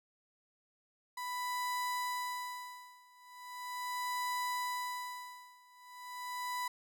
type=tone with tremolo; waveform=35% pulse; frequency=991 Hz; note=B5; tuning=6 cents sharp; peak=-32 dBFS; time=1.17-6.68 s; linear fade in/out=5 ms; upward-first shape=sine; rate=0.39 Hz; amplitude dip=95%; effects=none